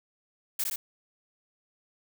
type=noise with echo; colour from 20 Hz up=blue; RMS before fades=-29 dBFS; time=0.59-0.64 s; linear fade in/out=5 ms; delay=60 ms; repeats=2; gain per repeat=-2 dB; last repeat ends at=0.76 s; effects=none